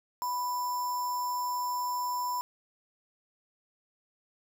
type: tone with sample-and-hold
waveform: sine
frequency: 987.8 Hz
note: B5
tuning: in tune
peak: -29 dBFS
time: 0.22-2.41 s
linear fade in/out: 0 ms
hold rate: 6300 Hz
effects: none